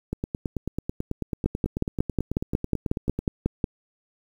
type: two click trains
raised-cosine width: 3 ms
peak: -14 / -9 dBFS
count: 29 / 13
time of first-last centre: 0.13-3.19 / 1.46-3.642 s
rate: 9.15 / 5.5 Hz
effects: 8-bit